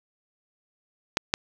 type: clicks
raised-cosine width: 0.2 ms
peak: -4 dBFS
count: 2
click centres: 1.171 / 1.339 s
effects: none